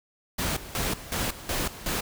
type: noise with tremolo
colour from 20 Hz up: pink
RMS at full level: -28 dBFS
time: 0.38-2.01 s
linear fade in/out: 10 ms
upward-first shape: square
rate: 2.7 Hz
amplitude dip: 80%
effects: none